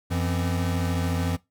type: tone cluster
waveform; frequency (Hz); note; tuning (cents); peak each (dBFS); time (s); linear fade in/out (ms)
square; 90.1 / 169.6 / 256.7; F#2 / E3 / C4; -45 / +50 / -33; -26 / -30 / -33; 0.1-1.37; 20
effects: noise-tail reverb RT60 0.2 s tail -20 dB re dry